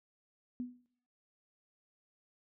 sine tone with exponential decay, 246.9 Hz, B3, in tune, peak -33 dBFS, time 0.6-0.86 s, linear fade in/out 0 ms, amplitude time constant 55 ms, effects noise-tail reverb RT60 0.6 s tail -22 dB re dry

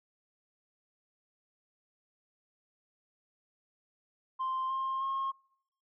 sine tone with pitch steps, 1046.5 / 1061.7 / 1077.2 Hz, C6 / C6 / C#6, 0 / +25 / -50 cents, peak -29 dBFS, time 4.39-5.32 s, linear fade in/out 20 ms, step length 310 ms, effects noise-tail reverb RT60 0.7 s tail -25 dB re dry + tanh soft clip ceiling -28 dBFS

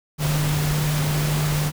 sine tone in noise, 150 Hz, D3, 37 cents sharp, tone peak -20 dBFS, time 0.18-1.72 s, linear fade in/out 50 ms, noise pink, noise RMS -27 dBFS, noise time 0.18-1.72 s, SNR +4 dB, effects none

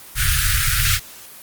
pink band-stop noise, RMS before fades -17 dBFS, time 0.15-1 s, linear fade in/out 50 ms, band 140 to 1300 Hz, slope 96 dB/octave, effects white hiss -40 dBFS RMS until 1.42 s + Opus 32 kbps

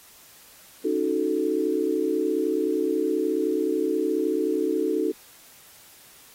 sine chord, D# half-diminished seventh, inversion third, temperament equal, 277.2 / 311.1 / 370 / 440 Hz, C#4 / D#4 / F#4 / A4, 0 / 0 / 0 / 0 cents, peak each -31 / -26 / -27 / -26 dBFS, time 0.84-5.12 s, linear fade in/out 10 ms, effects white hiss -51 dBFS RMS until 6.34 s + AAC 48 kbps

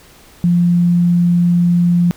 sine tone, 174.1 Hz, F3, 5 cents flat, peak -9 dBFS, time 0.44-2.11 s, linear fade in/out 0 ms, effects pink hiss -44 dBFS RMS until 2.16 s

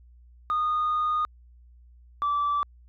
sine tone pair in turn, 1230 / 1161 Hz, D#6 / D6, -20 / -20 cents, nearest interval minor second, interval 100 cents, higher first, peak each -21 dBFS, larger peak neither, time 0.5-1.25 / 2.22-2.63 s, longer first, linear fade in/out 0 ms, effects tanh soft clip ceiling -20 dBFS + added 60 Hz sine -50 dBFS peak until 2.88 s

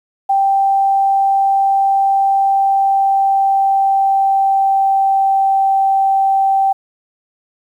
sine tone with pitch glide, 784 to 778.6 Hz, G5 to G5, 0 to -12 cents, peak -10 dBFS, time 0.29-6.73 s, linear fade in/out 10 ms, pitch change -12 cents, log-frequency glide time 2.5-5.71 s, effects 8-bit

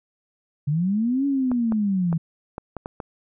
sine linear two-way sweep, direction up then down, 138.59 to 283.3 to 159.6 Hz, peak -19 dBFS, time 0.67-2.18 s, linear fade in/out 10 ms, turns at 1.26 s
clicks, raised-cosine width 1 ms, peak -17 dBFS, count 7, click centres 1.516 / 1.722 / 2.128 / 2.581 / 2.767 / 2.859 / 3.002 s
effects none

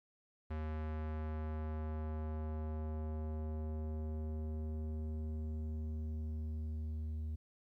square tone with low-pass filter sweep, 77.78 Hz, D#2, in tune, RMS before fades -40 dBFS, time 0.5-7.36 s, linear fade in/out 10 ms, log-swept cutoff 2000 to 160 Hz, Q 0.84, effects 13-bit

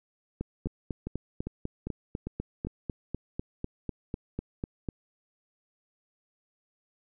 two click trains, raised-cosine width 3 ms, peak -19 / -21 dBFS, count 19 / 6, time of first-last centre 0.41-4.888 / 0.67-2.67 s, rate 4.02 / 2.5 Hz, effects none

